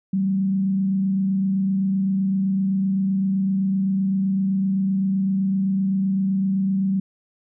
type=tone with frequency modulation; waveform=sine; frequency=192.8 Hz; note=G3; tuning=28 cents flat; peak=-18 dBFS; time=0.13-7 s; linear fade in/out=5 ms; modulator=27.8 Hz; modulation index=0.29; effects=none